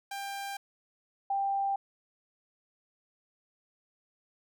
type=tone pair in turn; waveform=sawtooth / sine; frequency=794 / 789.9 Hz; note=G5 / G5; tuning=+22 / +13 cents; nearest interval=unison; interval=9 cents; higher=first; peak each=-32 / -27 dBFS; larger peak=second; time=0.11-0.57 / 1.3-1.76 s; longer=neither; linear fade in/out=5 ms; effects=none